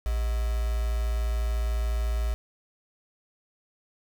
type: tone with quantisation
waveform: sine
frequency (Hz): 57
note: A#1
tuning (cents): -38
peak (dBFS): -24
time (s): 0.06-2.34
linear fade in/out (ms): 0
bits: 6
effects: none